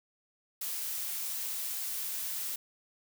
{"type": "noise", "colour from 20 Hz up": "blue", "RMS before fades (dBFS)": -36, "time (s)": [0.61, 2.56], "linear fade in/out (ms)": 5, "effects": []}